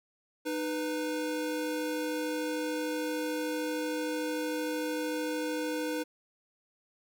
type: tone pair together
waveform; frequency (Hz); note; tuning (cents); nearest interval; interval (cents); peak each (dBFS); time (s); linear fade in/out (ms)
square; 307 / 493.9; D#4 / B4; -23 / 0; minor sixth; 823; -34 / -35; 0.45-6.04; 20
effects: none